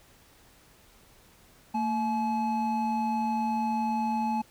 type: tone pair together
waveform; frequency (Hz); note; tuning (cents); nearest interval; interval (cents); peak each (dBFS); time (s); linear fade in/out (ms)
triangle; 226.5 / 855; A#3 / A5; -50 / -50; octave + major seventh; 2300; -27 / -26; 1.74-4.42; 10
effects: pink hiss -58 dBFS RMS until 4.5 s